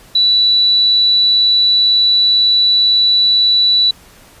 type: tone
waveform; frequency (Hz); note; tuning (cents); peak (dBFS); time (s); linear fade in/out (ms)
sine; 3951; B7; 0; -8; 0.15-3.91; 5
effects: pink hiss -43 dBFS RMS until 4.4 s + resampled to 32000 Hz